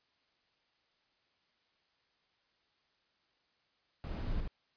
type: noise with echo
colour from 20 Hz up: brown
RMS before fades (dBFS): -38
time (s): 4.04-4.4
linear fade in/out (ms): 0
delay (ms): 76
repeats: 1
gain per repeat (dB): -2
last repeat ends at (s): 4.476
effects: white hiss -75 dBFS RMS until 4.76 s + resampled to 11025 Hz